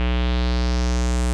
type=tone with low-pass filter sweep; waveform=square; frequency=61.1 Hz; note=B1; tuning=18 cents flat; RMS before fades=-20 dBFS; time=0-1.33 s; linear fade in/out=0 ms; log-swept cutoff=2800 to 8800 Hz; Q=2.7; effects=none